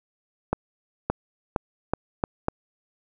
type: accelerating click train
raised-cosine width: 1 ms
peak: -8 dBFS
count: 6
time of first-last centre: 0.53-2.484 s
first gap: 570 ms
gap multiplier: 0.81
effects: none